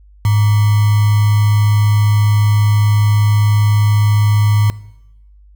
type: tone with sample-and-hold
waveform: sine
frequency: 104.8 Hz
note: G#2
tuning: 16 cents sharp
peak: -9 dBFS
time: 0.25-4.7 s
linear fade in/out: 0 ms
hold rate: 1050 Hz
effects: noise-tail reverb RT60 0.9 s tail -20 dB re dry + added 50 Hz sine -41 dBFS peak until 5.55 s